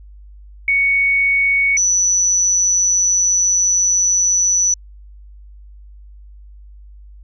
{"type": "tone pair in turn", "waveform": "sine", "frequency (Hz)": [2226, 5943], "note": ["C#7", "F#8"], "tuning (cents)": [7, 7], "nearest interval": "octave + perfect fourth", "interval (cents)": 1700, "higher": "second", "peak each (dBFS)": -12, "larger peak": "neither", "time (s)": [[0.68, 1.77], [1.77, 4.74]], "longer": "second", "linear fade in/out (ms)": 2, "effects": ["added 50 Hz sine -37 dBFS peak until 7.23 s"]}